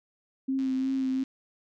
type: tone with vibrato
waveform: sine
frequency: 264.3 Hz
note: C4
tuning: 18 cents sharp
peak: -25 dBFS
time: 0.48-1.24 s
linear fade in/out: 10 ms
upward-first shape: sine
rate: 2.8 Hz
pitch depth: 22 cents each way
type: click train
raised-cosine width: 0.2 ms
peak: -33 dBFS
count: 75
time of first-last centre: 0.59-1.239 s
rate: 114 Hz
effects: none